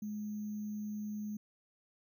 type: tone with sample-and-hold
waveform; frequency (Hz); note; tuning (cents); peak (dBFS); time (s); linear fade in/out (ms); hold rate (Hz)
sine; 210; G#3; +19; -37; 0.02-1.37; 5; 6300
effects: none